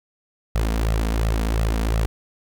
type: tone with flanger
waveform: sawtooth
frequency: 55 Hz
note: A1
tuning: in tune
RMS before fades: -21 dBFS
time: 0.55-2.06 s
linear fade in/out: 0 ms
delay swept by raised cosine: 1.5 to 4.4 ms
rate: 2.8 Hz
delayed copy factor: +0.65
effects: none